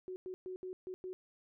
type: tone bursts at uneven times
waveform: sine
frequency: 370 Hz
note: F#4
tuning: in tune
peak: -40 dBFS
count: 6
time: 0.08-0.16 / 0.26-0.34 / 0.46-0.56 / 0.63-0.73 / 0.87-0.94 / 1.04-1.13 s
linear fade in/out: 0 ms
effects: none